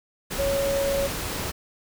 sine tone in noise, 554.4 Hz, C#5, in tune, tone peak -22 dBFS, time 0.38-1.08 s, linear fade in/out 20 ms, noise pink, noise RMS -30 dBFS, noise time 0.3-1.52 s, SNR +5 dB, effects none

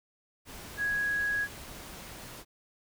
sine tone in noise, 1661.2 Hz, G#6, in tune, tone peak -27 dBFS, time 0.77-1.48 s, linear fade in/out 50 ms, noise pink, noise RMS -45 dBFS, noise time 0.45-2.45 s, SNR +15 dB, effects none

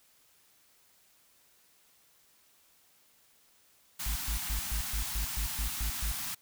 white band-stop noise, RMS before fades -37 dBFS, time 3.99-6.35 s, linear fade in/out 10 ms, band 290 to 710 Hz, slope 48 dB/octave
triangle tone bursts, 51.91 Hz, G#1, in tune, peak -28 dBFS, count 10, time 4.06-6.12 s, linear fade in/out 5 ms, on 98 ms, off 120 ms
effects white hiss -65 dBFS RMS until 6.41 s

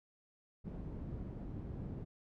white low-pass noise, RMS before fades -44 dBFS, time 0.64-2.05 s, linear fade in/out 20 ms, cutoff 180 Hz, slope 12 dB/octave, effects none

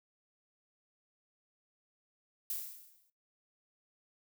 violet noise with exponential decay, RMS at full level -35 dBFS, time 2.5-3.1 s, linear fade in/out 2 ms, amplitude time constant 130 ms, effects noise-tail reverb RT60 0.2 s tail -18 dB re dry

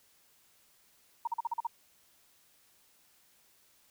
sine tone bursts, 932.3 Hz, A#5, in tune, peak -29 dBFS, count 7, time 1.25-1.67 s, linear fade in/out 5 ms, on 24 ms, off 42 ms, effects white hiss -66 dBFS RMS until 3.9 s

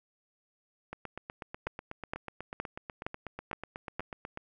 two click trains, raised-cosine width 0.5 ms, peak -24 / -18 dBFS, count 29 / 6, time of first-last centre 0.93-4.374 / 1.67-3.996 s, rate 8.13 / 2.15 Hz, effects none

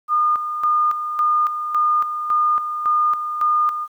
sine tone with tremolo, 1217 Hz, D#6, 39 cents flat, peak -14 dBFS, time 0.08-3.88 s, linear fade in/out 50 ms, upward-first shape square, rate 1.8 Hz, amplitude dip 60%, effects 9-bit

